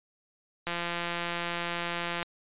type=click train; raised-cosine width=0.3 ms; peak=-16 dBFS; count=269; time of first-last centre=0.67-2.228 s; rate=172 Hz; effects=resampled to 8000 Hz